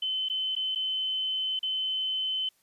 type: tone with dropouts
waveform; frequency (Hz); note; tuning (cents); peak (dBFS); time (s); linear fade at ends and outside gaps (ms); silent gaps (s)
sine; 3054; G7; -46; -27; 0.02-2.49; 5; 0.287-0.298 / 0.553-0.563 / 0.75-0.757 / 1.592-1.629
effects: white hiss -68 dBFS RMS until 2.62 s + resampled to 32000 Hz